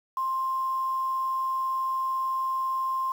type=tone with quantisation; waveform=sine; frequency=1053 Hz; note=C6; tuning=11 cents sharp; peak=-25 dBFS; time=0.17-3.12 s; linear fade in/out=2 ms; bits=8; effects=none